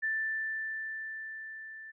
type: tone with level ramp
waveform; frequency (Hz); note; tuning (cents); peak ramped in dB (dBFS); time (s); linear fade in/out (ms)
sine; 1767; A6; +7; -28 to -44; 0.02-1.92; 20
effects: none